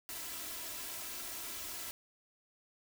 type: noise with comb filter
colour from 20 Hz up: white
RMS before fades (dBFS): -43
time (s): 0.09-1.91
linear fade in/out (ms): 0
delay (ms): 3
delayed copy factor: +0.6
effects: none